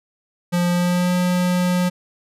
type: tone with pitch glide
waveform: square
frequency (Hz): 175.6 to 179.6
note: F3 to F3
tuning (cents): +10 to +49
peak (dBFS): -17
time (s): 0.52-1.9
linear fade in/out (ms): 20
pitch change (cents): +39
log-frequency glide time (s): 0.7-1.13
effects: resampled to 32000 Hz